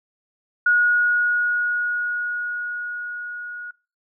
sine tone with level ramp, 1449 Hz, F#6, 37 cents flat, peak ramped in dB -13 to -31 dBFS, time 0.66-3.71 s, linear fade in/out 5 ms, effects noise-tail reverb RT60 0.3 s tail -22 dB re dry

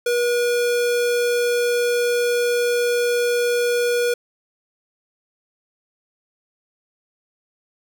square tone, 481.8 Hz, B4, 43 cents flat, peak -18 dBFS, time 0.06-4.14 s, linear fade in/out 5 ms, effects none

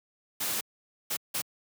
white noise bursts at uneven times, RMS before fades -31 dBFS, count 3, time 0.4-0.61 / 1.1-1.17 / 1.34-1.42 s, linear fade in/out 10 ms, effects high-pass 100 Hz 12 dB/octave

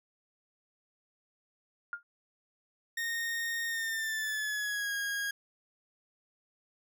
sine tone with exponential decay, 1411 Hz, F6, 17 cents sharp, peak -30 dBFS, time 1.93-2.03 s, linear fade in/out 1 ms, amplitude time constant 21 ms
40% pulse tone with pitch glide, 1848 to 1636.9 Hz, A#6 to G#6, -16 to -26 cents, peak -31 dBFS, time 2.97-5.31 s, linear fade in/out 5 ms, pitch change -210 cents, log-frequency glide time 3.67-4.94 s
effects none

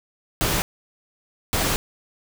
pink noise bursts at uneven times, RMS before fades -22 dBFS, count 2, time 0.41-0.62 / 1.53-1.76 s, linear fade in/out 0 ms, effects none

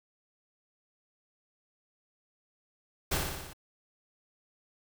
pink noise with echo, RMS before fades -29 dBFS, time 3.11-3.18 s, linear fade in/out 10 ms, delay 59 ms, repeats 6, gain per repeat -3 dB, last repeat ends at 3.534 s, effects none

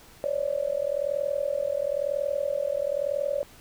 sine tone cluster, 530 / 571 / 612 Hz, C5 / D5 / D#5, +22 / -49 / -29 cents, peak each -32 / -26 / -34 dBFS, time 0.24-3.43 s, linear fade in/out 0 ms, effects pink hiss -52 dBFS RMS until 3.6 s

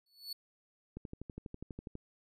45% pulse tone with exponential growth, 4435 Hz, C#8, in tune, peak -36 dBFS, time 0.06-0.33 s, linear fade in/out 5 ms, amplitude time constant 57 ms
click train, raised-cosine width 3 ms, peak -30 dBFS, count 13, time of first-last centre 0.97-1.954 s, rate 12.2 Hz
effects resampled to 32000 Hz

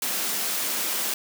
white high-pass noise, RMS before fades -27 dBFS, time 0.02-1.14 s, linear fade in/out 2 ms, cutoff 170 Hz, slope 96 dB/octave, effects none

